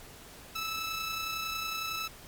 15% pulse tone with amplitude modulation, 1311 Hz, E6, 10 cents flat, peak -25 dBFS, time 0.55-2.08 s, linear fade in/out 10 ms, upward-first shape sine, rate 30.9 Hz, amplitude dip 35%, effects pink hiss -50 dBFS RMS until 2.27 s + MP3 96 kbps

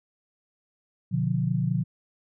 sine chord, B diminished, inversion none, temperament just, 123.47 / 148.16 / 177.8 Hz, B2 / D3 / F3, 0 / +16 / +31 cents, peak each -27 dBFS, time 1.11-1.84 s, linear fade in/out 20 ms, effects none

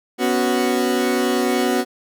30% pulse chord, B suspended second, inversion none, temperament equal, 246.9 / 277.2 / 370 Hz, B3 / C#4 / F#4, 0 / 0 / 0 cents, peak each -18 / -21 / -18 dBFS, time 0.18-1.85 s, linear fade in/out 50 ms, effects none

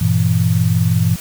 sine chord, E diminished, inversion first, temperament just, 98.89 / 118.67 / 164.81 Hz, G2 / Bb2 / E3, +16 / +31 / 0 cents, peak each -16 dBFS, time 0.01-1.16 s, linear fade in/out 5 ms, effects white hiss -32 dBFS RMS until 1.2 s

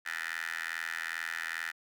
15% pulse tone with high-pass filter, 82.41 Hz, E2, in tune, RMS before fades -37 dBFS, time 0.05-1.72 s, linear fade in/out 20 ms, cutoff 1700 Hz, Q 9.8, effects none

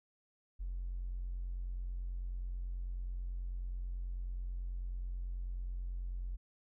triangle tone with tanh clipping, 44.61 Hz, F1, 38 cents sharp, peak -36 dBFS, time 0.59-6.37 s, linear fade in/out 20 ms, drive 1 dB, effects none

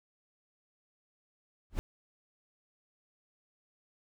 brown noise with exponential growth, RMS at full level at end -26 dBFS, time 1.7-1.79 s, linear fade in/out 0 ms, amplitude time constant 18 ms, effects none

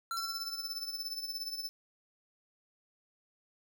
square tone with exponential decay, 1358 Hz, F6, 49 cents flat, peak -34 dBFS, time 0.11-1.13 s, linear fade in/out 1 ms, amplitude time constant 220 ms
45% pulse tone with tremolo, 5274 Hz, E8, in tune, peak -34 dBFS, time 0.17-1.69 s, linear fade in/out 0 ms, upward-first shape triangle, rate 17 Hz, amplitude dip 75%
effects none

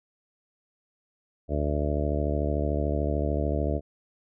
harmonic tone, 73.5 Hz, D2, 2 cents sharp, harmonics 1 / 2 / 3 / 4 / 5 / 6 / 7 / 8 / 9, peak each -27 / -33 / -36 / -33 / -36 / -35 / -38 / -34 / -35 dBFS, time 1.48-3.81 s, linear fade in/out 50 ms, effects none

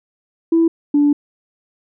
sine tone pair in turn, 330.4 / 290.7 Hz, E4 / D4, +4 / -18 cents, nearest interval major second, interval 222 cents, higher first, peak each -9 dBFS, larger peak neither, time 0.52-0.68 / 0.94-1.13 s, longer second, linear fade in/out 5 ms, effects tanh soft clip ceiling -6 dBFS

